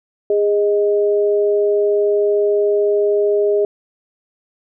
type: tone pair together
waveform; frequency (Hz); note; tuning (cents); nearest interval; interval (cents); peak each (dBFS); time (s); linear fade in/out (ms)
sine; 410.5 / 624; G#4 / D#5; -20 / +5; perfect fifth; 725; -13 / -20; 0.3-3.65; 2
effects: none